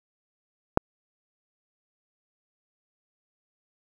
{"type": "click", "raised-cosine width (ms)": 1, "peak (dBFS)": -3, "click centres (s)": 0.774, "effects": ["7-bit"]}